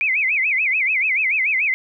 sine tone with vibrato, 2294 Hz, D7, 41 cents flat, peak -16 dBFS, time 0.01-1.74 s, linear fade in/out 0 ms, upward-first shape sine, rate 6.9 Hz, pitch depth 220 cents each way, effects none

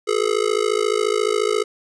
square tone with amplitude modulation, 424.8 Hz, G#4, 39 cents sharp, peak -14 dBFS, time 0.07-1.64 s, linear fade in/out 20 ms, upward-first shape sine, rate 54.3 Hz, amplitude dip 100%, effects resampled to 22050 Hz + 9-bit

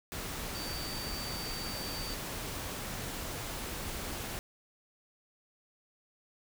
sine tone in noise, 4608 Hz, D8, 34 cents flat, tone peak -41 dBFS, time 0.55-2.14 s, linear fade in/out 0 ms, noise pink, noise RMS -39 dBFS, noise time 0.12-4.39 s, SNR -5 dB, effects none

